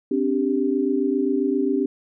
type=chord; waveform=sine; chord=C suspended second; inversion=none; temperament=equal with one note detuned; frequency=261.6 / 289.1 / 392 Hz; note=C4 / D4 / G4; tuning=0 / -27 / 0 cents; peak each=-23 / -23 / -23 dBFS; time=0.11-1.86 s; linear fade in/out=5 ms; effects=none